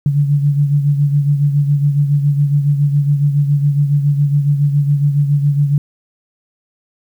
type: beating tone pair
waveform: sine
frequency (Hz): 143 / 150.2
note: D3 / D3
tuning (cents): -46 / +39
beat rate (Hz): 7.2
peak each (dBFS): -11 / -19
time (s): 0.06-5.78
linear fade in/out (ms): 2
effects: 8-bit